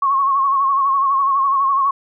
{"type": "tone with vibrato", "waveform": "sine", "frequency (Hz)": 1094, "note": "C#6", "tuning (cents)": -23, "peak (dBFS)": -13, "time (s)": [0.02, 1.91], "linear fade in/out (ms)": 5, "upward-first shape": "sine", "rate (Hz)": 12, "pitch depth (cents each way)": 54, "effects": []}